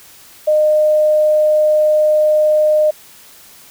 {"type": "tone", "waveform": "sine", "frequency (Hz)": 611, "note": "D#5", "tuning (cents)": -32, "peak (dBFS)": -9, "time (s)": [0.47, 2.91], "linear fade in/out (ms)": 10, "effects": ["white hiss -42 dBFS RMS until 3.7 s"]}